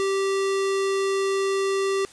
square tone, 390.2 Hz, G4, 8 cents flat, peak -22 dBFS, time 0-2.05 s, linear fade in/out 0 ms, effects white hiss -48 dBFS RMS until 2.12 s + resampled to 22050 Hz

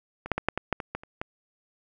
clicks, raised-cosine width 0.5 ms, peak -21 / -8 / -12 / -7 / -13 / -9 / -18 / -16 / -29 / -16 dBFS, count 10, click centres 0.26 / 0.317 / 0.38 / 0.486 / 0.576 / 0.727 / 0.802 / 0.95 / 1.035 / 1.215 s, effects none

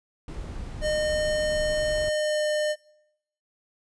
brown noise, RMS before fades -35 dBFS, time 0.28-2.09 s, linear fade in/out 2 ms
square tone with pitch glide, 610 to 605.1 Hz, D#5 to D#5, -34 to -48 cents, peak -24 dBFS, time 0.81-2.76 s, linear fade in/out 50 ms, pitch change -14 cents, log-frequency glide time 2.07-2.47 s
effects noise-tail reverb RT60 0.8 s tail -22 dB re dry + resampled to 22050 Hz

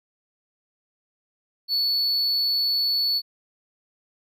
triangle tone, 4435 Hz, C#8, in tune, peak -19 dBFS, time 1.68-3.22 s, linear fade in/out 50 ms, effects none

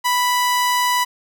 sawtooth tone, 987.8 Hz, B5, in tune, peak -12 dBFS, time 0.04-1.05 s, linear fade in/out 20 ms, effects none

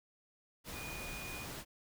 sine tone in noise, 2456 Hz, D#7, 23 cents flat, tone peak -46 dBFS, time 0.73-1.47 s, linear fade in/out 50 ms, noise pink, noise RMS -45 dBFS, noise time 0.64-1.65 s, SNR -4 dB, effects none

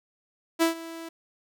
sawtooth tone with ADSR envelope, 329.6 Hz, E4, in tune, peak -14 dBFS, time 0.59-1.09 s, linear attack 31 ms, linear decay 120 ms, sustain -19 dB, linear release 7 ms, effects none

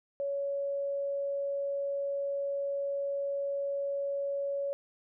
sine tone, 560 Hz, C#5, 18 cents sharp, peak -30 dBFS, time 0.2-4.73 s, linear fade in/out 0 ms, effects none

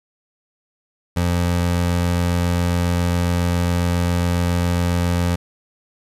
25% pulse tone, 87.31 Hz, F2, in tune, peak -13 dBFS, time 1.16-5.36 s, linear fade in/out 10 ms, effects resampled to 32000 Hz + 9-bit

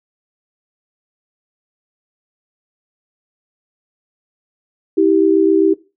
sine tone pair together, 323 / 390.6 Hz, E4 / G4, -35 / -6 cents, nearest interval minor third, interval 329 cents, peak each -12 dBFS, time 4.97-5.74 s, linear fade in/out 10 ms, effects noise-tail reverb RT60 0.3 s tail -20 dB re dry

